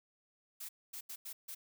blue noise bursts at uneven times, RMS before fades -45 dBFS, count 5, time 0.6-0.69 / 0.93-1.01 / 1.09-1.16 / 1.25-1.33 / 1.48-1.55 s, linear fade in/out 10 ms, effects none

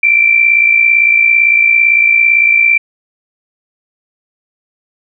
sine tone with amplitude modulation, 2349 Hz, D7, in tune, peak -3 dBFS, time 0.03-2.78 s, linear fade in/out 5 ms, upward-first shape sine, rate 57.8 Hz, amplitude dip 60%, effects none

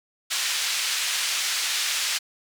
pink band-pass noise, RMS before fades -26 dBFS, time 0.3-2.19 s, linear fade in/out 20 ms, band 2400 to 7800 Hz, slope 12 dB/octave, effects none

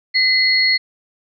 sine tone pair together, 2040 / 4323 Hz, C7 / C#8, -44 / -44 cents, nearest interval octave + minor second, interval 1300 cents, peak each -15 dBFS, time 0.14-0.78 s, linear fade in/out 20 ms, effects none

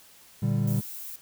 triangle chord, G minor, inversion first, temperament equal, 116.54 / 146.83 / 196 Hz, Bb2 / D3 / G3, 0 / 0 / 0 cents, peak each -24 / -26 / -26 dBFS, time 0.42-0.81 s, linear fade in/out 10 ms
violet noise, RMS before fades -39 dBFS, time 0.67-1.16 s, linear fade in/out 5 ms
effects white hiss -54 dBFS RMS until 1.21 s

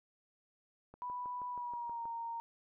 click train, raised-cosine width 1 ms, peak -39 dBFS, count 8, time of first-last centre 0.94-2.055 s, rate 6.28 Hz
sine tone with pitch glide, 987 to 926.2 Hz, B5 to A#5, -1 to -11 cents, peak -38 dBFS, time 1.02-2.4 s, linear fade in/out 0 ms, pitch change -110 cents, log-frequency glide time 1.49-2.04 s
effects none

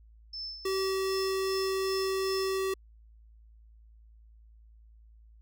sine tone with tremolo, 5274 Hz, E8, in tune, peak -35 dBFS, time 0.33-2.58 s, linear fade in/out 5 ms, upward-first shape sine, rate 2.6 Hz, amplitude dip 65%
square tone, 383.1 Hz, G4, 40 cents flat, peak -29 dBFS, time 0.65-2.74 s, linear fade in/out 5 ms
effects added 55 Hz sine -53 dBFS peak until 5.41 s

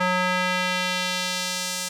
square tone with band-pass filter sweep, 182.3 Hz, F#3, 25 cents flat, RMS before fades -25 dBFS, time 0-1.89 s, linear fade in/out 10 ms, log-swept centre 1400 to 7300 Hz, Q 0.97, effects none

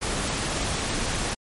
pink noise, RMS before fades -27 dBFS, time 0.01-1.35 s, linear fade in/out 20 ms, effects MP3 48 kbps

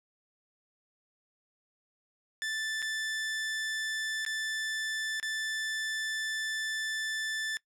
sawtooth tone with dropouts, 1760 Hz, A6, in tune, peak -28 dBFS, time 2.42-7.57 s, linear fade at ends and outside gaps 0 ms, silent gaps 2.82-2.825 / 4.25-4.263 / 5.199-5.228 s, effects noise-tail reverb RT60 0.1 s tail -21 dB re dry + low-pass 9000 Hz 12 dB/octave

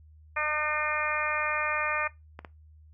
harmonic tone, 302.9 Hz, D#4, 46 cents flat, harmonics 2 / 3 / 4 / 5 / 6 / 7 / 8, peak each -36 / -36 / -32 / -36 / -33 / -36 / -32 dBFS, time 0.36-2.08 s, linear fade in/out 10 ms
clicks, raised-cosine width 0.5 ms, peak -25 dBFS, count 2, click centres 2.391 / 2.448 s
effects noise-tail reverb RT60 0.2 s tail -19 dB re dry + added 77 Hz sine -51 dBFS peak until 2.93 s

